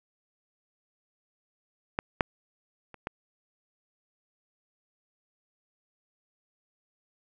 clicks, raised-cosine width 0.5 ms, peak -12 / -7 / -30 / -17 dBFS, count 4, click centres 1.989 / 2.208 / 2.943 / 3.071 s, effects none

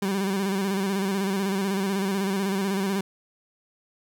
30% pulse tone with vibrato, 194.9 Hz, G3, 10 cents flat, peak -21 dBFS, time 0.02-3.01 s, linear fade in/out 5 ms, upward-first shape square, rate 16 Hz, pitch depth 47 cents each way, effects none

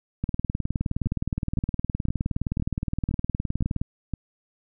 two click trains, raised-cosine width 5 ms, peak -13 / -14 dBFS, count 70 / 7, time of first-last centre 0.24-3.815 / 1.06-4.137 s, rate 19.3 / 1.95 Hz, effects none

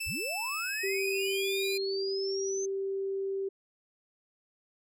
sawtooth tone with pitch glide, 2641 to 2422 Hz, E7 to D#7, +3 to -47 cents, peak -30 dBFS, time 0-1.78 s, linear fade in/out 10 ms, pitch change -150 cents, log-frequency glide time 0.43-1.39 s
sine linear sweep, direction up, 33.61 to 6280 Hz, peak -36 dBFS, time 0.06-2.66 s, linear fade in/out 10 ms
sine tone, 389.6 Hz, G4, 11 cents flat, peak -30 dBFS, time 0.83-3.49 s, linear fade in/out 10 ms
effects none

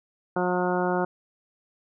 harmonic tone, 180 Hz, F#3, 47 cents flat, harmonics 1 / 2 / 3 / 4 / 5 / 6 / 7 / 8, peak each -29 / -27 / -30 / -30 / -31 / -37 / -36 / -34 dBFS, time 0.36-1.05 s, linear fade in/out 5 ms, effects none

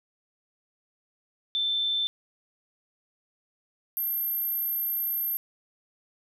sine tone pair in turn, 3544 / 12629 Hz, A7 / G9, +12 / +12 cents, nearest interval octave + minor seventh, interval 2200 cents, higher second, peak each -24 / -26 dBFS, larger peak first, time 1.55-2.07 / 3.97-5.37 s, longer second, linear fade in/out 0 ms, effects none

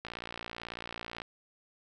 click train, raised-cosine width 0.3 ms, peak -23 dBFS, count 69, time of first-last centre 0.05-1.218 s, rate 58.2 Hz, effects none

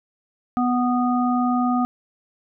harmonic tone, 246.9 Hz, B3, in tune, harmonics 1 / 3 / 5, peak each -19 / -24 / -26 dBFS, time 0.57-1.85 s, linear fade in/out 0 ms, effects none

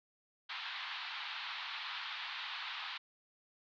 white band-pass noise, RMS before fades -43 dBFS, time 0.49-2.98 s, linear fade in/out 10 ms, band 830 to 4100 Hz, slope 48 dB/octave, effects none

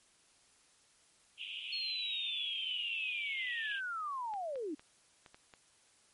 white band-pass noise, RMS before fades -43 dBFS, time 1.37-3.81 s, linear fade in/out 50 ms, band 2500 to 3300 Hz, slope 96 dB/octave
sine linear sweep, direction down, 4335 to 277.2 Hz, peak -36 dBFS, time 1.72-4.75 s, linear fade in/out 10 ms
clicks, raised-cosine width 0.3 ms, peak -37 dBFS, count 6, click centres 4.338 / 4.557 / 4.795 / 5.262 / 5.345 / 5.538 s
effects white hiss -67 dBFS RMS until 6.13 s + MP3 48 kbps

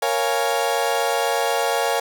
35% pulse chord, Bb minor seventh, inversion none, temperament equal, 466.2 / 554.4 / 698.5 / 830.6 Hz, Bb4 / Db5 / F5 / Ab5, 0 / 0 / 0 / 0 cents, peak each -23 dBFS, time 0.02-2 s, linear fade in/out 5 ms, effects none

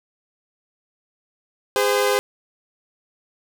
sawtooth tone pair together, 408.2 / 513 Hz, G#4 / C5, -30 / -34 cents, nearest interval major third, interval 396 cents, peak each -16 dBFS, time 1.76-2.19 s, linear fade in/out 0 ms, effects none

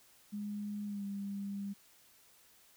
sine tone with pitch glide, 206.5 to 199.58 Hz, G#3 to G3, -10 to +31 cents, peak -37 dBFS, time 0.32-1.74 s, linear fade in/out 20 ms, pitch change -59 cents, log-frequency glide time 0.85-1.04 s, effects white hiss -64 dBFS RMS until 2.76 s

